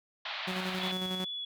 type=band-pass noise; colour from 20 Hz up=white; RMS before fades=-38 dBFS; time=0.25-0.92 s; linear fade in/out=5 ms; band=630 to 4100 Hz; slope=48 dB/octave
type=tone with tremolo; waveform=sawtooth; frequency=185.3 Hz; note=F#3; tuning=3 cents sharp; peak=-29 dBFS; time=0.47-1.25 s; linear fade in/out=10 ms; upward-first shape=square; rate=11 Hz; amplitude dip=40%
type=tone with vibrato; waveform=sine; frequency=3400 Hz; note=G#7; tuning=40 cents sharp; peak=-35 dBFS; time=0.81-1.45 s; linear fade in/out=5 ms; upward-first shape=sine; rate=2.6 Hz; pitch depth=12 cents each way
effects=none